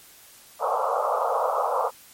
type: band-pass noise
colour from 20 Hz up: pink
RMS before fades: -24 dBFS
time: 0.59-1.91 s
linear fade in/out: 50 ms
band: 470 to 1300 Hz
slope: 96 dB/octave
effects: white hiss -50 dBFS RMS until 2.13 s + MP3 64 kbps